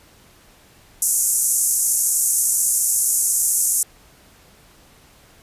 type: band-pass noise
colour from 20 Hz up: white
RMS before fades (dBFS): -19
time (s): 1.02-3.83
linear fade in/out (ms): 2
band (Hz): 6400 to 12000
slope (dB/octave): 48
effects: pink hiss -51 dBFS RMS until 5.42 s + resampled to 32000 Hz